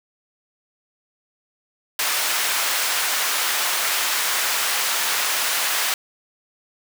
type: high-pass noise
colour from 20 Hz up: pink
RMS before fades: -22 dBFS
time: 1.99-5.94 s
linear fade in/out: 2 ms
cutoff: 1100 Hz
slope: 12 dB/octave
effects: none

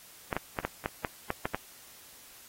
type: clicks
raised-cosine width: 0.5 ms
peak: -15 dBFS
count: 9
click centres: 0.328 / 0.366 / 0.588 / 0.65 / 0.859 / 1.048 / 1.304 / 1.455 / 1.546 s
effects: white hiss -53 dBFS RMS until 2.48 s + AAC 48 kbps

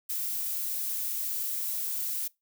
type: noise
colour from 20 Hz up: violet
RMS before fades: -32 dBFS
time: 0.09-2.28 s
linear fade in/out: 10 ms
effects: noise-tail reverb RT60 0.2 s tail -23 dB re dry

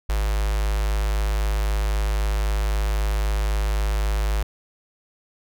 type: tone with notch filter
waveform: square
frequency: 51.91 Hz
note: G#1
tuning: in tune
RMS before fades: -22 dBFS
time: 0.09-4.43 s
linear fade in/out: 5 ms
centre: 210 Hz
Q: 0.51
effects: none

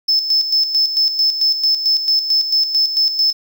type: tone with tremolo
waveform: triangle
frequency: 5250 Hz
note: E8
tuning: 8 cents flat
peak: -10 dBFS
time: 0.08-3.33 s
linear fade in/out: 10 ms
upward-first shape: square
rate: 4.5 Hz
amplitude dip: 60%
effects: 8-bit

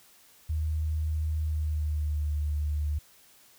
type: tone with pitch glide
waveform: sine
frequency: 77.78 to 74.53 Hz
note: D#2 to D2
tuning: 0 to +26 cents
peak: -26 dBFS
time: 0.49-2.99 s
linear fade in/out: 10 ms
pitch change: -74 cents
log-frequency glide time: 1.39-2.24 s
effects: white hiss -58 dBFS RMS until 3.58 s

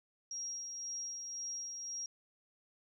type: tone with tremolo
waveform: sine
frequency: 5630 Hz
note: F8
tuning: 13 cents sharp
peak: -38 dBFS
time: 0.31-2.06 s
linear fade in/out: 2 ms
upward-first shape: sine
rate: 1.9 Hz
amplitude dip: 35%
effects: 12-bit

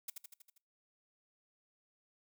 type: noise with echo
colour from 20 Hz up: blue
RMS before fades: -41 dBFS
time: 0.08-0.1 s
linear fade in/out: 5 ms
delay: 80 ms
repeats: 6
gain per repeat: -4 dB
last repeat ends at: 0.58 s
effects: noise-tail reverb RT60 0.3 s tail -23 dB re dry

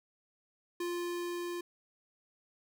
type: tone with level ramp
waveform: square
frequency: 349.1 Hz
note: F4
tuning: 1 cent flat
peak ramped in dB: -34 to -37 dBFS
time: 0.8-1.61 s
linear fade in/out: 5 ms
effects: none

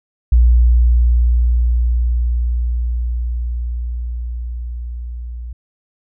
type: tone with level ramp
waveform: sine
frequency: 59.6 Hz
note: A#1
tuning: 39 cents sharp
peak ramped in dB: -6 to -25 dBFS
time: 0.32-5.53 s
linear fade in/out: 5 ms
effects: none

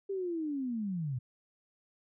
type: linear sweep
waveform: sine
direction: down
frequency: 400.1 to 117.9 Hz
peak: -32 dBFS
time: 0.09-1.19 s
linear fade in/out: 10 ms
effects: none

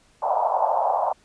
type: band-pass noise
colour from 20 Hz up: pink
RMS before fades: -22 dBFS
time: 0.22-1.13 s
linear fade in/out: 10 ms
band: 630 to 950 Hz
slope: 48 dB/octave
effects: pink hiss -59 dBFS RMS until 1.24 s + resampled to 22050 Hz

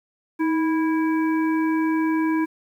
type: harmonic tone with a mistuned harmonic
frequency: 328.3 Hz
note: E4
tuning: 7 cents flat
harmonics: 1 / 3 / 5 / 7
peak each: -19 / -29 / -33 / -36 dBFS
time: 0.39-2.46 s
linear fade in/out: 20 ms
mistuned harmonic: 1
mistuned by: -57 cents
effects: 9-bit

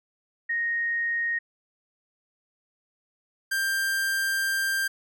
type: tone pair in turn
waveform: sine / 45% pulse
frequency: 1864.7 / 1585 Hz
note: A#6 / G6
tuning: 0 / +19 cents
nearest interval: minor third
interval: 281 cents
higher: first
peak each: -24 dBFS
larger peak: neither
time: 0.49-1.39 / 3.51-4.88 s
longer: second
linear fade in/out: 10 ms
effects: none

